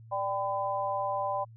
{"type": "chord", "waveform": "sine", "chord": "G major", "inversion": "second", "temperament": "equal with one note detuned", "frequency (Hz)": [587.3, 784, 1007.4], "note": ["D5", "G5", "B5"], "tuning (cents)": [0, 0, 34], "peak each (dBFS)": [-33, -33, -32], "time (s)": [0.11, 1.45], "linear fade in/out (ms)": 20, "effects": ["added 113 Hz sine -48 dBFS peak until 1.56 s"]}